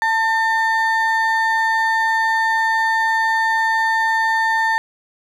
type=ring-modulated tone; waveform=triangle; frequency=1348 Hz; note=E6; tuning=38 cents sharp; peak=-10 dBFS; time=0.02-4.78 s; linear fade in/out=0 ms; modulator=457 Hz; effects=none